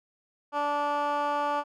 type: tone with band-pass filter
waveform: 15% pulse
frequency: 291.1 Hz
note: D4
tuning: 15 cents flat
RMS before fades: -28 dBFS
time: 0.52-1.64 s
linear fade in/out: 50 ms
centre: 1000 Hz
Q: 1.6
effects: none